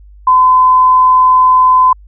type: tone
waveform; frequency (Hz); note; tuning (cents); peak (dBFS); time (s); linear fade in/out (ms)
sine; 1019; C6; -46; -4; 0.27-1.93; 5
effects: added 50 Hz sine -35 dBFS peak until 2.07 s